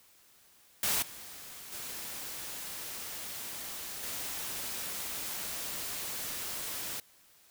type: noise with level steps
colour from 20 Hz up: white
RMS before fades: -30 / -47 / -41 / -38 dBFS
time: 0.83-7 s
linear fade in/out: 2 ms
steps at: 1.02 / 1.72 / 4.03 s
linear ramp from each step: 5 ms
effects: white hiss -62 dBFS RMS until 7.5 s